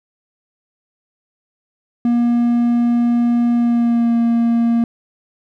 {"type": "tone with pitch glide", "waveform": "triangle", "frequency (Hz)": [238, 233.2], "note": ["A#3", "A#3"], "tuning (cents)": [36, 1], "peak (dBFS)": -10, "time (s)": [2.05, 4.84], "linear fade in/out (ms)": 2, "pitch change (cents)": -35, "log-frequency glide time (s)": [3.54, 4.16], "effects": []}